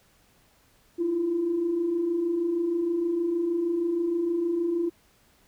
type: tone pair together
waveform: sine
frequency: 315.7 / 342.1 Hz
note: D#4 / F4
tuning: +25 / -36 cents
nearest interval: minor second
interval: 139 cents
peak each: -33 / -23 dBFS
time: 0.98-4.9 s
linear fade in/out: 20 ms
effects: tanh soft clip ceiling -17 dBFS + pink hiss -62 dBFS RMS until 5.47 s